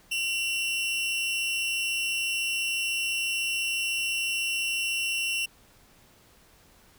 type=tone pair together; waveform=40% pulse; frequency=2734 / 2950 Hz; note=F7 / F#7; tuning=-37 / -6 cents; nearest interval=minor second; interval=131 cents; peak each=-26 / -33 dBFS; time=0.11-5.46 s; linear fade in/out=10 ms; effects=pink hiss -58 dBFS RMS until 6.98 s